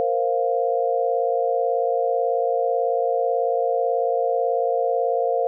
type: chord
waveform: sine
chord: Bb suspended second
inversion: none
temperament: just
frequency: 466.2 / 524.4 / 699.2 Hz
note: Bb4 / C5 / F5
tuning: 0 / +4 / +2 cents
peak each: -23 dBFS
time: 0-5.47 s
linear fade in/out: 0 ms
effects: none